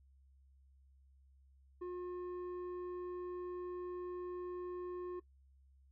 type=tone with low-pass filter; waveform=square; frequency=358 Hz; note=F4; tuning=43 cents sharp; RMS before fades=-43 dBFS; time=1.81-5.2 s; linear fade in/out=10 ms; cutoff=820 Hz; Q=1.4; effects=noise-tail reverb RT60 0.1 s tail -19 dB re dry + added 67 Hz sine -63 dBFS peak until 5.91 s